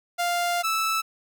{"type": "tone pair in turn", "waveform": "sawtooth", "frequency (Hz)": [698.5, 1314], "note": ["F5", "E6"], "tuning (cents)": [0, -6], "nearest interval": "major seventh", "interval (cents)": 1094, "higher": "second", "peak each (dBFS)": -19, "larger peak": "neither", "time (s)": [[0.18, 0.63], [0.63, 1.02]], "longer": "first", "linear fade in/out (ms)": 20, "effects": []}